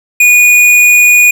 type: tone with hard clipping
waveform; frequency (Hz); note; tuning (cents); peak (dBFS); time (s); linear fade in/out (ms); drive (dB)
triangle; 2456; D#7; -23; -4; 0.2-1.31; 5; 16
effects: none